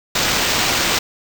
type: noise with sample-and-hold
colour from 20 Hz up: white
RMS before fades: -18 dBFS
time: 0.15-0.99 s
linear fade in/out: 5 ms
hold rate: 11025 Hz
effects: none